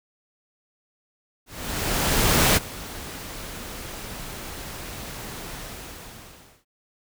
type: noise with ADSR envelope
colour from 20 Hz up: pink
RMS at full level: -17 dBFS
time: 1.46-6.65 s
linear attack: 1100 ms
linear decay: 30 ms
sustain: -19 dB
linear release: 1100 ms
effects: none